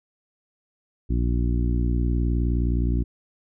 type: harmonic tone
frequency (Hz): 59.5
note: A#1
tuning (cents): +36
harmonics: 1 / 2 / 3 / 4 / 5 / 6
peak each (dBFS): -21 / -27 / -33 / -31 / -32 / -37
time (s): 1.09-3.04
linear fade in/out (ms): 20
effects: none